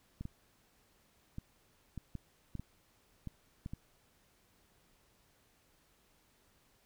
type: clicks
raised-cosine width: 5 ms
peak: -29 dBFS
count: 10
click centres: 0.21 / 0.254 / 1.384 / 1.977 / 2.153 / 2.553 / 2.596 / 3.273 / 3.661 / 3.735 s
effects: pink hiss -70 dBFS RMS until 6.85 s